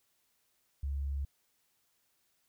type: tone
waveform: sine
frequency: 69.6 Hz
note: C#2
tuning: 8 cents sharp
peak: -32 dBFS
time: 0.83-1.25 s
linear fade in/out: 5 ms
effects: white hiss -75 dBFS RMS until 2.48 s